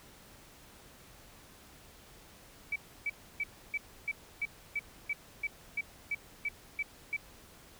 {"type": "tone bursts", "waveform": "sine", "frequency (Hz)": 2297, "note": "D7", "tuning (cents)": -39, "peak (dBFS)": -30, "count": 14, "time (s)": [2.72, 7.166], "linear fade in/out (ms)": 5, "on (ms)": 39, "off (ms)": 300, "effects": ["pink hiss -56 dBFS RMS until 7.79 s"]}